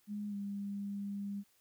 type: tone with pitch glide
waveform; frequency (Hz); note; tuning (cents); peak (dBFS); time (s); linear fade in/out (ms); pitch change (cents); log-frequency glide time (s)
sine; 207 to 200.9; G#3 to G3; -5 to +43; -37; 0.07-1.44; 50; -52; 0.29-0.35
effects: white hiss -71 dBFS RMS until 1.6 s